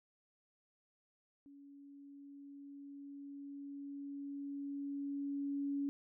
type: tone with level ramp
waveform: sine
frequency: 281.4 Hz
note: C#4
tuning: 26 cents sharp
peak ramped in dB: -55 to -34 dBFS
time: 1.46-5.89 s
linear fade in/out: 0 ms
effects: none